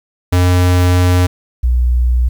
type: tone pair in turn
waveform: square / sine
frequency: 89.8 / 61.02 Hz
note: F2 / B1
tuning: +49 / -20 cents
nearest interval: perfect fifth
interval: 669 cents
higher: first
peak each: -9 dBFS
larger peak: neither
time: 0.32-1.27 / 1.63-2.29 s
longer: first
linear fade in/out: 10 ms
effects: 8-bit